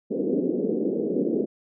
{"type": "band-pass noise", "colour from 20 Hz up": "white", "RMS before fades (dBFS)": -25, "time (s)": [0.1, 1.46], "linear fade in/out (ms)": 20, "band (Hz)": [190, 470], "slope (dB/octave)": 48, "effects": []}